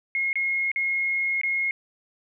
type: tone with dropouts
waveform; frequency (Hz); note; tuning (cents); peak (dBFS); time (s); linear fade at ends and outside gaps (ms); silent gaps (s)
sine; 2156; C#7; -49; -22; 0.15-1.71; 1; 0.33-0.356 / 0.716-0.76 / 1.414-1.434
effects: none